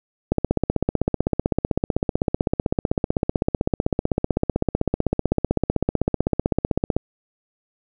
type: click train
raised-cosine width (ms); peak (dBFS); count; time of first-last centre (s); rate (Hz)
2; -5; 106; 0.32-6.966; 15.8
effects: none